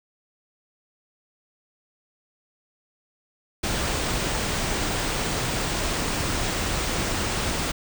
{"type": "band-stop noise", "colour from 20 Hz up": "pink", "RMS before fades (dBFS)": -26, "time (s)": [3.63, 7.72], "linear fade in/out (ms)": 10, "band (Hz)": [9700, 15000], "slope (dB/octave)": 96, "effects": []}